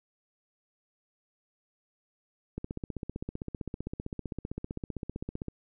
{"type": "click train", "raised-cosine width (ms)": 3, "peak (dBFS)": -22, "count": 46, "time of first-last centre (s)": [2.58, 5.483], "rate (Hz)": 15.5, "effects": []}